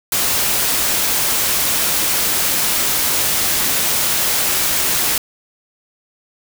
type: noise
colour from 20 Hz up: white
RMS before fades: -17 dBFS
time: 0.12-5.18 s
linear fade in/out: 2 ms
effects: none